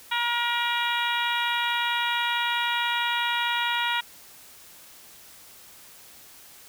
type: harmonic tone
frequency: 475.4 Hz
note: A#4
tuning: 34 cents sharp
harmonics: 2 / 3 / 4 / 5 / 6 / 7 / 8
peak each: -28 / -30 / -31 / -32 / -33 / -33 / -34 dBFS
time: 0.11-4.01 s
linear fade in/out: 10 ms
effects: white hiss -49 dBFS RMS until 6.68 s